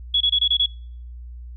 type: tone bursts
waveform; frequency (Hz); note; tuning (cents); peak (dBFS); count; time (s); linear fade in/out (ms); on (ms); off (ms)
sine; 3367; G#7; +23; -15; 6; 0.14-0.661; 5; 66; 25
effects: noise-tail reverb RT60 0.6 s tail -26 dB re dry + added 60 Hz sine -34 dBFS peak until 1.56 s